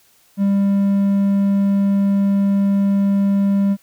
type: tone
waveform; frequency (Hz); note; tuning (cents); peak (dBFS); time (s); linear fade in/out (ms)
triangle; 198.5; G3; +22; -11; 0.37-3.77; 50
effects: white hiss -55 dBFS RMS until 3.82 s